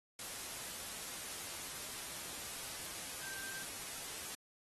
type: tone in noise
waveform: sine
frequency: 1568 Hz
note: G6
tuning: in tune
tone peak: -48 dBFS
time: 3.23-3.63 s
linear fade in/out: 2 ms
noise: white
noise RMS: -45 dBFS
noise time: 0.19-4.35 s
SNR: -6 dB
effects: AAC 32 kbps